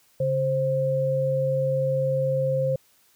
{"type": "tone pair together", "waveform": "sine", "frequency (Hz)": [139.58, 527], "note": ["C#3", "C5"], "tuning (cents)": [12, 12], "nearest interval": "octave + major seventh", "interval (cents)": 2300, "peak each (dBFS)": [-26, -22], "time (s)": [0.2, 2.76], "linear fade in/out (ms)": 5, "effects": ["white hiss -61 dBFS RMS until 3.15 s"]}